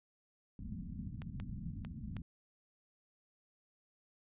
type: low-pass noise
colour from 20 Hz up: white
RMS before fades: -44 dBFS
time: 0.59-2.22 s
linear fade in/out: 2 ms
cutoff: 230 Hz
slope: 48 dB/octave
type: clicks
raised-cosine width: 0.3 ms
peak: -33 dBFS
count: 4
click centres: 1.219 / 1.4 / 1.849 / 2.167 s
effects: resampled to 8000 Hz